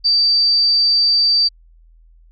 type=tone; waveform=sine; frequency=4647 Hz; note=D8; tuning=19 cents flat; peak=-11 dBFS; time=0.04-1.49 s; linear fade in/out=20 ms; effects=added 41 Hz sine -45 dBFS peak until 2.31 s